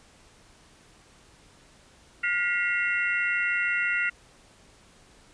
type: tone cluster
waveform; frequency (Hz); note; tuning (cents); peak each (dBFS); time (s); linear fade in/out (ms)
sine; 1425 / 1941 / 2135 / 2735; F6 / B6 / C7 / F7; +34 / -31 / +34 / -37; -28 / -28 / -30 / -31; 2.23-4.1; 10
effects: pink hiss -56 dBFS RMS until 5.33 s + resampled to 22050 Hz

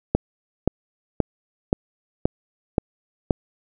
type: click train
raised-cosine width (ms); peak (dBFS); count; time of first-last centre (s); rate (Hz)
2; -3; 7; 0.15-3.308; 1.9
effects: none

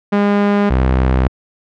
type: tone pair in turn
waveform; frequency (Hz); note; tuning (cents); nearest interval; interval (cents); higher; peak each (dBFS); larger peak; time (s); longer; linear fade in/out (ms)
sawtooth; 203.5 / 64.45; G#3 / C2; -35 / -26; octave + minor sixth; 1991; first; -7; neither; 0.12-0.7 / 0.7-1.28; neither; 10
effects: low-pass 2000 Hz 12 dB/octave

